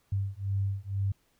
sine beating tone pair, 97.4 / 99.5 Hz, G2 / G2, -11 / +26 cents, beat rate 2.1 Hz, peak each -31 dBFS, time 0.12-1.12 s, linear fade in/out 5 ms, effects pink hiss -70 dBFS RMS until 1.39 s

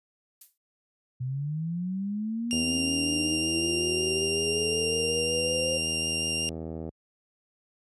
violet noise with exponential decay, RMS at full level -41 dBFS, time 0.41-0.58 s, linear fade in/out 5 ms, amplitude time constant 35 ms
sine linear sweep, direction up, 123.47 to 527 Hz, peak -28 dBFS, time 1.2-5.78 s, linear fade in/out 10 ms
20% pulse tone with vibrato, 2794 Hz, F7, in tune, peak -22 dBFS, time 2.51-6.49 s, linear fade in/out 0 ms, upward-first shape triangle, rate 5.4 Hz, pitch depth 8 cents each way
click train, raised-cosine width 2 ms, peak -23 dBFS, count 352, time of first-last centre 2.53-6.89 s, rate 80.5 Hz
effects high-pass 60 Hz 12 dB/octave + resampled to 32000 Hz

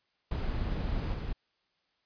brown noise with level steps, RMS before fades -32 / -35 dBFS, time 0.31-1.33 s, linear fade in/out 5 ms, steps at 1.13 s, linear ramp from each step 20 ms, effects white hiss -75 dBFS RMS until 2.05 s + resampled to 11025 Hz

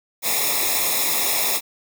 white noise with comb filter, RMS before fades -21 dBFS, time 0.22-1.61 s, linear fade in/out 50 ms, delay 0.66 ms, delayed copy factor -0.95, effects none

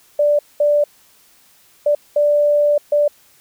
sine tone bursts at uneven times, 587.3 Hz, D5, in tune, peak -11 dBFS, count 5, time 0.19-0.39 / 0.6-0.84 / 1.86-1.95 / 2.16-2.78 / 2.92-3.08 s, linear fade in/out 5 ms, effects white hiss -52 dBFS RMS until 3.4 s

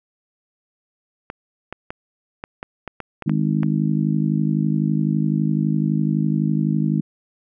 clicks, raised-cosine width 0.5 ms, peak -15 dBFS, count 10, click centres 1.301 / 1.726 / 1.905 / 2.439 / 2.629 / 2.877 / 3.003 / 3.223 / 3.295 / 3.632 s
harmonic tone, 51.91 Hz, G#1, in tune, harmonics 3 / 4 / 5 / 6, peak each -20 / -21 / -26 / -27 dBFS, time 3.26-7.01 s, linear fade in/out 10 ms
effects none

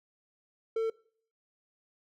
triangle tone, 448.9 Hz, A4, 35 cents sharp, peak -25 dBFS, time 0.76-0.9 s, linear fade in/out 5 ms, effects noise-tail reverb RT60 0.5 s tail -21 dB re dry

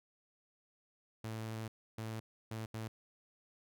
sawtooth tone bursts at uneven times, 111 Hz, A2, 16 cents sharp, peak -36 dBFS, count 4, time 1.24-1.68 / 1.98-2.2 / 2.51-2.66 / 2.74-2.88 s, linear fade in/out 5 ms, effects none

